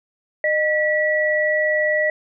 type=tone pair together; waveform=sine; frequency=612 / 1943 Hz; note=D#5 / B6; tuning=-29 / -29 cents; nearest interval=octave + minor sixth; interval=2000 cents; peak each=-19 dBFS; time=0.44-2.1 s; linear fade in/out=2 ms; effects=none